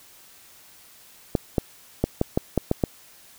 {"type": "clicks", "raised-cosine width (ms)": 2, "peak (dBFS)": -6, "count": 8, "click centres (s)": [1.352, 1.582, 2.04, 2.214, 2.375, 2.577, 2.714, 2.838], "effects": ["white hiss -51 dBFS RMS until 3.38 s"]}